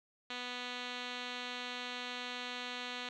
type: tone with low-pass filter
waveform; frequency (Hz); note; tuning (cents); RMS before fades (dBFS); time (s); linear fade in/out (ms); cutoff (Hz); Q
5% pulse; 246.9; B3; 0; -42; 0.3-3.09; 2; 4200; 4.3
effects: none